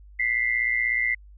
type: tone pair together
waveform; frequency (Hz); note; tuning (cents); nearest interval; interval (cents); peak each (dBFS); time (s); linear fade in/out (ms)
sine; 1983.6 / 2100; B6 / C7; +7 / +6; minor second; 99; -24; 0.19-1.15; 10
effects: added 50 Hz sine -45 dBFS peak until 1.37 s